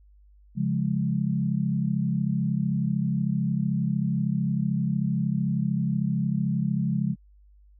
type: chord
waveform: sine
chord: Db major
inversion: none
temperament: equal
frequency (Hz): 138.59 / 174.61 / 207.7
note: Db3 / F3 / Ab3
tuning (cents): 0 / 0 / 0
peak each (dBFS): -27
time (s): 0.55-7.16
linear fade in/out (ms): 50
effects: added 50 Hz sine -52 dBFS peak until 7.79 s